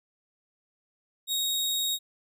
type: tone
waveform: sawtooth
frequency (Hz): 3762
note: A#7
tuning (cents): +15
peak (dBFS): -23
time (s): 1.27-1.99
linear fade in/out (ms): 50
effects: none